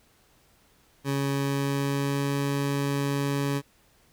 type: tone with pitch glide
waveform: 20% pulse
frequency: 138.9 to 140.68 Hz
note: C#3 to C#3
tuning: +4 to +26 cents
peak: -20 dBFS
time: 1.04-3.62 s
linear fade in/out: 50 ms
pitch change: +22 cents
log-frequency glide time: 1.33-2.38 s
effects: pink hiss -62 dBFS RMS until 4.12 s